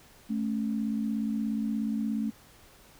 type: tone pair together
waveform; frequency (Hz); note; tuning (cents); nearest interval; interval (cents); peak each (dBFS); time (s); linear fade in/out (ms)
sine; 217.9 / 274.8; A3 / C#4; -17 / -15; major third; 402; -28 / -34; 0.29-2.31; 20
effects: pink hiss -56 dBFS RMS until 2.99 s